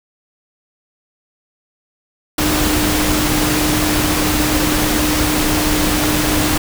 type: tone in noise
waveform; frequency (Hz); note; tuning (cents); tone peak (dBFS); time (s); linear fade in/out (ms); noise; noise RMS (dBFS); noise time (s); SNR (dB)
sine; 303.5; D#4; -43; -18; 2.38-6.58; 5; pink; -17; 2.38-6.58; -4
effects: none